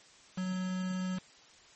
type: tone with quantisation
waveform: triangle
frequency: 185 Hz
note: F#3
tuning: in tune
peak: -30 dBFS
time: 0.37-1.19 s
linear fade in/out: 10 ms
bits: 7
effects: white hiss -58 dBFS RMS until 1.75 s + MP3 32 kbps